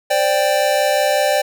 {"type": "chord", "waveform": "square", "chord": "C suspended second", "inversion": "none", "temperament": "just", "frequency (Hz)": [523.3, 588.7, 784.9], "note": ["C5", "D5", "G5"], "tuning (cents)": [0, 4, 2], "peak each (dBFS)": [-22, -17, -20], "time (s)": [0.1, 1.42], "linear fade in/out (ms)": 10, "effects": []}